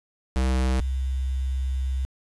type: tone pair in turn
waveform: square / sine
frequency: 64.5 / 65.55 Hz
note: C2 / C2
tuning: -24 / +4 cents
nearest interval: unison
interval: 28 cents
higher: second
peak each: -21 / -23 dBFS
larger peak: first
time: 0.36-0.8 / 0.8-2.05 s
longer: second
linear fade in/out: 0 ms
effects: resampled to 24000 Hz + 8-bit